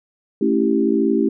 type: chord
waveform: sine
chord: A dominant seventh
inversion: none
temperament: equal with one note detuned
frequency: 220.8 / 277.2 / 329.6 / 392 Hz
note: A3 / C#4 / E4 / G4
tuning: +6 / 0 / 0 / 0 cents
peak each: -20 dBFS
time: 0.41-1.29 s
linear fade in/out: 5 ms
effects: none